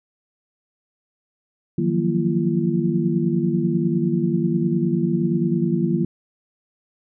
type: tone cluster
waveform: sine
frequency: 155.1 / 173.8 / 183.9 / 233.1 / 341 Hz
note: D#3 / F3 / F#3 / A#3 / F4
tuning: -5 / -8 / -10 / 0 / -41 cents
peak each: -24 dBFS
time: 1.78-6.05 s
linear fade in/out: 5 ms
effects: none